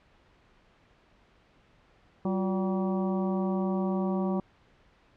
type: harmonic tone with a mistuned harmonic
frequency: 191.3 Hz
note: G3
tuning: 42 cents flat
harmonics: 1 / 2 / 3 / 4 / 5 / 6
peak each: -27 / -33 / -37 / -39 / -41 / -43 dBFS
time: 2.25-4.4 s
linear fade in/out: 2 ms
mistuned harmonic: 2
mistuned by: -110 cents
effects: pink hiss -62 dBFS RMS until 5.16 s + low-pass 3000 Hz 12 dB/octave